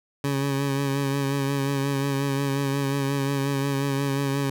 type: tone with vibrato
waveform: 20% pulse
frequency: 138.7 Hz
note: C#3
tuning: 1 cent sharp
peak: -18 dBFS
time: 0.24-4.5 s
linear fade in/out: 2 ms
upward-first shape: sine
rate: 5.6 Hz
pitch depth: 30 cents each way
effects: none